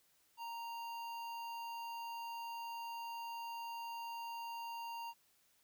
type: tone with notch filter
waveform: square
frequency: 930 Hz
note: A#5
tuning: 4 cents flat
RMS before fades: -45 dBFS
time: 0.37-5.14 s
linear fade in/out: 50 ms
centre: 8100 Hz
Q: 1
effects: white hiss -73 dBFS RMS until 5.63 s